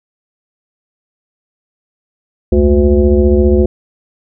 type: tone with frequency modulation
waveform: sine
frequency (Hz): 214.6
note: A3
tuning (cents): -43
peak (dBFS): -6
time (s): 2.52-3.66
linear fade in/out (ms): 5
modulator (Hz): 148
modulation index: 1.7
effects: none